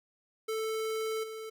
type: tone with level steps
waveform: square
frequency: 440.6 Hz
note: A4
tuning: 2 cents sharp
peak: -32 / -40 dBFS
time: 0.48-1.5 s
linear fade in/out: 10 ms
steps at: 1.23 s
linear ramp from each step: 10 ms
effects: none